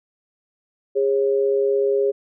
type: tone pair together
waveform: sine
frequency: 408.3 / 545 Hz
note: G#4 / C#5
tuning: -29 / -29 cents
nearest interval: perfect fourth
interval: 500 cents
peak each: -17 / -23 dBFS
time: 0.95-2.12 s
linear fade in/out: 20 ms
effects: none